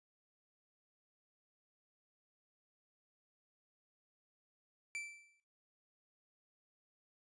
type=tone with exponential decay; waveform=45% pulse; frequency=2333 Hz; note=D7; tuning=12 cents flat; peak=-38 dBFS; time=4.95-5.4 s; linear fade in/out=0 ms; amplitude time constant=97 ms; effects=noise-tail reverb RT60 0.4 s tail -19 dB re dry + resampled to 22050 Hz